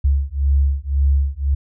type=beating tone pair; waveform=sine; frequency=68.6 / 70.5 Hz; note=C#2 / C#2; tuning=-17 / +30 cents; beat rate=1.9 Hz; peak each=-17 dBFS; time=0.04-1.55 s; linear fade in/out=10 ms; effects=none